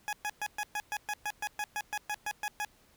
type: tone bursts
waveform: 20% pulse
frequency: 836 Hz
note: G#5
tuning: 11 cents sharp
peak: -27 dBFS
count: 16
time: 0.08-2.648 s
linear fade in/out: 0 ms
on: 48 ms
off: 120 ms
effects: pink hiss -64 dBFS RMS until 2.96 s